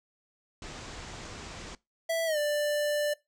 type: low-pass noise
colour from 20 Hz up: pink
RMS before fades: -43 dBFS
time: 0.62-1.75 s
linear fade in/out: 2 ms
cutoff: 7900 Hz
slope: 48 dB/octave
type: tone with pitch glide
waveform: square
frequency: 659.3 to 590.8 Hz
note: E5 to D5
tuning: 0 to +10 cents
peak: -27 dBFS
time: 2.09-3.14 s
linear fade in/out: 10 ms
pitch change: -190 cents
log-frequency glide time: 2.26-2.38 s
effects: noise-tail reverb RT60 0.2 s tail -21 dB re dry